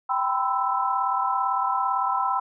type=chord; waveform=sine; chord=C major seventh; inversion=second; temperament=equal with one note detuned; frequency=784 / 987.8 / 1025.6 / 1318.5 Hz; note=G5 / B5 / C6 / E6; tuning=0 / 0 / -35 / 0 cents; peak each=-27 dBFS; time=0.09-2.4 s; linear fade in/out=10 ms; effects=none